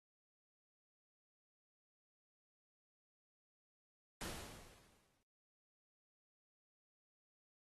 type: noise with exponential decay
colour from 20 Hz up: pink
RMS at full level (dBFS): -44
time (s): 4.21-5.23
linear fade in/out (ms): 1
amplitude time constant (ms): 220
effects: AAC 32 kbps